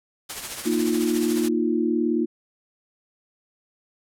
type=noise with tremolo; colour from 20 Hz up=white; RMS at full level=-30 dBFS; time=0.29-1.49 s; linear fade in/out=10 ms; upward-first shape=triangle; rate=14 Hz; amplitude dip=55%
type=chord; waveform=sine; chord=Bb suspended fourth; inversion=none; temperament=just; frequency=233.1 / 310.8 / 349.6 Hz; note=Bb3 / Eb4 / F4; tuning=0 / -2 / +2 cents; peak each=-24 dBFS; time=0.65-2.26 s; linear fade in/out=20 ms
effects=low-pass 12000 Hz 12 dB/octave